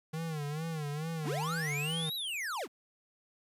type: tone with vibrato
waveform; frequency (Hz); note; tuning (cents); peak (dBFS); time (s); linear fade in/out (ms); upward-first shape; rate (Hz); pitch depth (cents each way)
square; 154.5; D#3; -12; -35; 0.13-2.1; 10; sine; 2.3; 120
type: linear two-way sweep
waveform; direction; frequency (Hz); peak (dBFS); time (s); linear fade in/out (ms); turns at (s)
square; up then down; 111.5 to 3978 to 165.9; -35; 1.23-2.68; 50; 2.15
effects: resampled to 32000 Hz + 11-bit